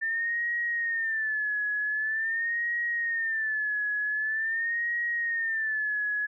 sine tone with vibrato, 1787 Hz, A6, 26 cents sharp, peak -26 dBFS, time 0.01-6.27 s, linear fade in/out 20 ms, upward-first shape sine, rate 0.45 Hz, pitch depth 100 cents each way, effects none

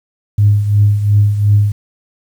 sine tone with tremolo, 103.2 Hz, G#2, 10 cents flat, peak -4 dBFS, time 0.38-1.72 s, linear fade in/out 5 ms, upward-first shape triangle, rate 2.8 Hz, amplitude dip 70%, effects tanh soft clip ceiling 0 dBFS + 7-bit

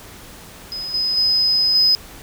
sine tone with level steps, 5040 Hz, D#8, 21 cents sharp, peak -25 / -17 / -13 / -10 dBFS, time 0.72-1.95 s, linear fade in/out 0 ms, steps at 0.94 / 1.17 / 1.75 s, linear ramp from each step 2 ms, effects tanh soft clip ceiling -8 dBFS + pink hiss -40 dBFS RMS until 2.22 s

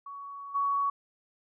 sine tone with level steps, 1122 Hz, C#6, 21 cents sharp, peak -39 / -25 dBFS, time 0.06-0.9 s, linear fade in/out 5 ms, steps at 0.54 s, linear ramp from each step 20 ms, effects none

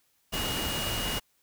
sine tone in noise, 2872 Hz, F7, 48 cents sharp, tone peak -34 dBFS, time 0.32-1.2 s, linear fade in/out 20 ms, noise pink, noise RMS -32 dBFS, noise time 0.32-1.2 s, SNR -5 dB, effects white hiss -70 dBFS RMS until 1.42 s

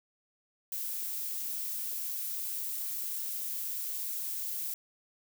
violet noise, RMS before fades -36 dBFS, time 0.72-4.74 s, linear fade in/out 2 ms, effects none

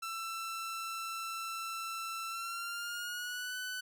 sawtooth tone with pitch glide, 1336 to 1499.6 Hz, E6 to F#6, +23 to +23 cents, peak -34 dBFS, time 0.02-3.81 s, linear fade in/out 10 ms, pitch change +200 cents, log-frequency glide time 2.27-3.56 s, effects none

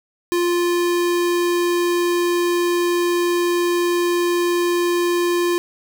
square tone, 349.2 Hz, F4, in tune, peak -17 dBFS, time 0.32-5.58 s, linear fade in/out 0 ms, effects none

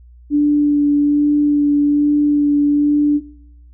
sine tone with vibrato, 291.8 Hz, D4, 11 cents flat, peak -10 dBFS, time 0.3-3.21 s, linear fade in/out 50 ms, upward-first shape sine, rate 1.2 Hz, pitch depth 12 cents each way, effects noise-tail reverb RT60 0.8 s tail -21 dB re dry + added 60 Hz sine -40 dBFS peak until 3.73 s

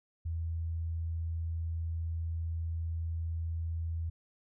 sine tone, 82.41 Hz, E2, in tune, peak -32 dBFS, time 0.25-4.1 s, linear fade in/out 10 ms, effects none

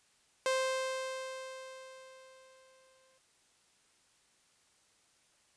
sawtooth tone with exponential decay, 523.3 Hz, C5, in tune, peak -24 dBFS, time 0.46-3.18 s, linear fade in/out 1 ms, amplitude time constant 590 ms, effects white hiss -69 dBFS RMS until 5.56 s + resampled to 22050 Hz

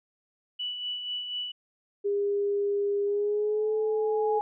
sine tone with tremolo, 2960 Hz, F#7, in tune, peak -29 dBFS, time 0.59-1.52 s, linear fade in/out 10 ms, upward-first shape sine, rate 4.1 Hz, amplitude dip 45%
sine tone with pitch glide, 404.9 to 434 Hz, G#4 to A4, -44 to -24 cents, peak -24 dBFS, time 2.04-4.4 s, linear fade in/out 20 ms, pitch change +120 cents, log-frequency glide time 3.05-3.75 s
sine tone with exponential growth, 830.6 Hz, G#5, in tune, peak -25 dBFS, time 3.07-4.41 s, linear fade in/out 0 ms, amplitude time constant 290 ms
effects none

